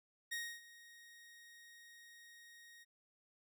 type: tone with ADSR envelope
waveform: sawtooth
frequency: 1871 Hz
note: A#6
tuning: 6 cents sharp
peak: -35 dBFS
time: 0.31-2.85 s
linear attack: 14 ms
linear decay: 280 ms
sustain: -19 dB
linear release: 27 ms
effects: none